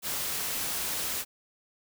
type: noise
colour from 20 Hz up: white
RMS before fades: -32 dBFS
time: 0.02-1.25 s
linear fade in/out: 50 ms
effects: none